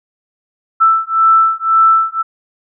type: beating tone pair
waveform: sine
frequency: 1324 / 1325.9 Hz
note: E6 / E6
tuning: +7 / +10 cents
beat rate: 1.9 Hz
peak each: -11 dBFS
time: 0.8-2.23 s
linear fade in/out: 20 ms
effects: none